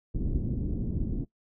pink low-pass noise, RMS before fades -30 dBFS, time 0.14-1.25 s, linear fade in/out 10 ms, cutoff 310 Hz, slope 24 dB/octave, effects noise-tail reverb RT60 0.1 s tail -18 dB re dry

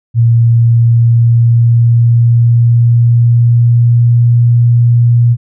sine tone with pitch glide, 116.54 to 119.13 Hz, A#2 to A#2, 0 to +38 cents, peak -4 dBFS, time 0.14-5.37 s, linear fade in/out 50 ms, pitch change +38 cents, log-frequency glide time 0.36-4.34 s, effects none

